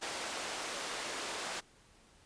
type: band-pass noise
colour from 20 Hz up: pink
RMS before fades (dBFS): -40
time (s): 0.01-1.61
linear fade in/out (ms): 20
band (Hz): 450 to 8900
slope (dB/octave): 12
effects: pink hiss -63 dBFS RMS until 2.25 s + resampled to 22050 Hz